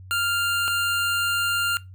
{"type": "tone pair in turn", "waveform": "25% pulse", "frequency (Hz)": [1396.9, 1396.9], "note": ["F6", "F6"], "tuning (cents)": [0, 0], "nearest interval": "unison", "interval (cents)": 0, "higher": "neither", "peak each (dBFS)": -18, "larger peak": "neither", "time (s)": [[0.11, 0.68], [0.68, 1.77]], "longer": "second", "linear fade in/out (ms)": 0, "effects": ["noise-tail reverb RT60 0.2 s tail -19 dB re dry", "added 93 Hz sine -40 dBFS peak until 1.94 s"]}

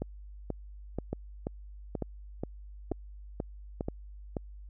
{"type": "two click trains", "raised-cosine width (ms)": 2, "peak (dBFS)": [-19, -19], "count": [10, 4], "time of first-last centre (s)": [[0.02, 4.368], [1.13, 3.809]], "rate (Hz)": [2.07, 1.12], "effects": ["added 50 Hz sine -44 dBFS peak until 4.69 s"]}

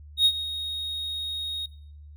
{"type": "tone with ADSR envelope", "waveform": "triangle", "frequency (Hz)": 3742, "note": "A#7", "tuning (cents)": 6, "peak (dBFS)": -13, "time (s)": [0.17, 1.66], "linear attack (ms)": 85, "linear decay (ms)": 62, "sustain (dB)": -15, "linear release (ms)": 6, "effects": ["noise-tail reverb RT60 0.8 s tail -21 dB re dry", "added 74 Hz sine -43 dBFS peak until 2.16 s"]}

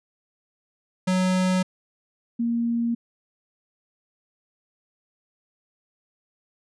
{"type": "tone pair in turn", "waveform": ["square", "sine"], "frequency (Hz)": [185, 234], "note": ["F#3", "A#3"], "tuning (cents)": [0, 7], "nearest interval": "major third", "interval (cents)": 407, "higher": "second", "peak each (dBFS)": [-20, -21], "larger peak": "first", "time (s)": [[1.07, 1.63], [2.39, 2.95]], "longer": "neither", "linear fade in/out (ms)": 10, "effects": ["resampled to 22050 Hz"]}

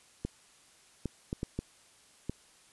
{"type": "clicks", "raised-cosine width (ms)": 3, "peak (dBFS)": -20, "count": 6, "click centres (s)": [0.25, 1.057, 1.329, 1.431, 1.59, 2.296], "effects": ["white hiss -61 dBFS RMS until 2.72 s", "resampled to 24000 Hz"]}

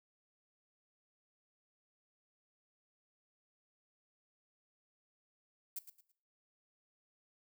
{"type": "noise with echo", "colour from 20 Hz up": "violet", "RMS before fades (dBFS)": -41, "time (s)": [5.76, 5.79], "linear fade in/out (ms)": 5, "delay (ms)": 110, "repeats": 3, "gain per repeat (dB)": -11, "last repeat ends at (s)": 6.12, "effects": ["noise-tail reverb RT60 0.5 s tail -17 dB re dry"]}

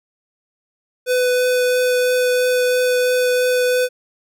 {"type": "tone with vibrato", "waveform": "square", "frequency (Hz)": 499.8, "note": "B4", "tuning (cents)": 21, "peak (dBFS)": -15, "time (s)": [1.06, 3.89], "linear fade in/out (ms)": 50, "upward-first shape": "triangle", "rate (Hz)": 3, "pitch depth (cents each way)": 9, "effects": []}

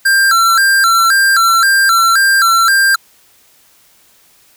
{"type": "tone with vibrato", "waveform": "square", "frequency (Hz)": 1466, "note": "F#6", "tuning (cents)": -16, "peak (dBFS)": -8, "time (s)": [0.05, 2.96], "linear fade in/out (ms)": 10, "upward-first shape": "square", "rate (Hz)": 1.9, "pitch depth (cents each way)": 140, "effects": ["white hiss -49 dBFS RMS until 4.56 s"]}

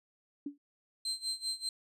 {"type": "tone with exponential decay", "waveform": "sine", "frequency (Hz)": 286.3, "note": "D4", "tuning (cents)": -44, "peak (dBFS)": -32, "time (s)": [0.46, 0.58], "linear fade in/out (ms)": 5, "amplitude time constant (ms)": 25}
{"type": "tone with tremolo", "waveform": "35% pulse", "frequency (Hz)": 4125, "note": "C8", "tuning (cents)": -25, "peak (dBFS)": -30, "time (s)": [1.05, 1.69], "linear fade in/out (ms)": 2, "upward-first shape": "sine", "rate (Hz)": 5.1, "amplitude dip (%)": 90}
{"effects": ["resampled to 32000 Hz"]}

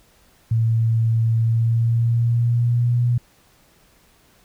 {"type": "tone with pitch glide", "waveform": "sine", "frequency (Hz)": [113.6, 121.05], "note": ["A#2", "B2"], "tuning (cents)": [-44, -34], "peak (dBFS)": -15, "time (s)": [0.51, 3.18], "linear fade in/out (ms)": 5, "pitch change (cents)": 110, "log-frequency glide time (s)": [1.38, 3.02], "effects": ["pink hiss -56 dBFS RMS until 4.44 s"]}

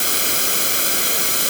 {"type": "noise with comb filter", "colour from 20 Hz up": "white", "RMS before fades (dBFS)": -18, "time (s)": [0, 1.49], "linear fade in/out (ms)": 2, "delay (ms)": 1.1, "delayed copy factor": -0.65, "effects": []}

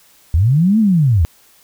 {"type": "linear two-way sweep", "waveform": "sine", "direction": "up then down", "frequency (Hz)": [71.9, 227.4, 71.9], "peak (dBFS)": -9, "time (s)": [0.34, 1.25], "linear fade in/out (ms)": 0, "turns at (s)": 0.79, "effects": ["white hiss -50 dBFS RMS until 1.63 s"]}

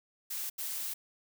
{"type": "noise bursts at uneven times", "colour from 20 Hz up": "blue", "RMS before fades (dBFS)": -37, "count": 2, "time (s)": [[0.3, 0.5], [0.58, 0.94]], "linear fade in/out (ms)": 10, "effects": []}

